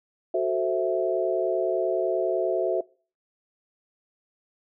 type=chord; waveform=sine; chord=F# half-diminished seventh; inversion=none; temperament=equal; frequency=370 / 440 / 523.3 / 659.3 Hz; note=F#4 / A4 / C5 / E5; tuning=0 / 0 / 0 / 0 cents; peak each=-26 / -30 / -30 / -25 dBFS; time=0.34-2.81 s; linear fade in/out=5 ms; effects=noise-tail reverb RT60 0.4 s tail -23 dB re dry